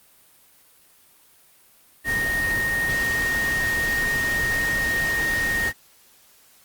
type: tone in noise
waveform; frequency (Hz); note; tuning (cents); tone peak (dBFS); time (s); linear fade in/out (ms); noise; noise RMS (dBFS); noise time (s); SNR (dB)
sine; 1855; A#6; -9; -21; 2.04-5.73; 50; pink; -30; 2.04-5.73; +6
effects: white hiss -55 dBFS RMS until 6.64 s + Opus 32 kbps